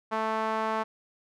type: tone with band-pass filter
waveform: sawtooth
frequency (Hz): 220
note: A3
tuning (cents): 0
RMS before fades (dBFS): -29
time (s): 0.11-0.84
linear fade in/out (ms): 20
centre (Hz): 1000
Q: 1.8
effects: none